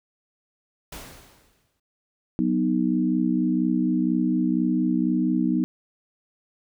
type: noise with exponential decay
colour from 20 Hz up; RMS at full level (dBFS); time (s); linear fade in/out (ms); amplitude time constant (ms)
pink; -36; 0.92-1.8; 5; 190
type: chord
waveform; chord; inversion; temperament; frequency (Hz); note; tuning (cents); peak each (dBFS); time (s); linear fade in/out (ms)
sine; B major; second; equal; 185 / 246.9 / 311.1; F#3 / B3 / D#4; 0 / 0 / 0; -25 / -23 / -24; 2.39-5.64; 0
effects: none